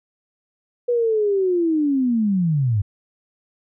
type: linear sweep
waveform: sine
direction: down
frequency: 490.5 to 95.2 Hz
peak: -16 dBFS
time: 0.88-2.82 s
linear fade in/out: 10 ms
effects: none